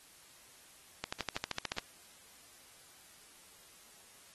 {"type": "accelerating click train", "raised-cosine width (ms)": 0.2, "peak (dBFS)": -17, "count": 11, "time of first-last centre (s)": [1.04, 1.784], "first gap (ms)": 85, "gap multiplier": 0.97, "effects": ["white hiss -59 dBFS RMS until 4.34 s", "AAC 32 kbps"]}